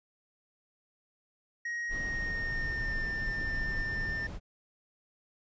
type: tone with pitch glide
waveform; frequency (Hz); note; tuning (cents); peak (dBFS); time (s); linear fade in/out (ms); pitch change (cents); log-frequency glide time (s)
triangle; 1885 to 1797.8; A#6 to A6; +19 to +37; -31; 1.65-4.27; 5; -82; 1.88-3.01
type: noise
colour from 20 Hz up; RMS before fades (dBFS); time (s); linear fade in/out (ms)
brown; -37; 1.89-4.4; 50
effects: resampled to 16000 Hz